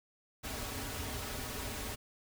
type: noise with comb filter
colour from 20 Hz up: pink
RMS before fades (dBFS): -40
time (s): 0.43-1.96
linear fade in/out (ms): 20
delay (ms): 5.8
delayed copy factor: -0.7
effects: none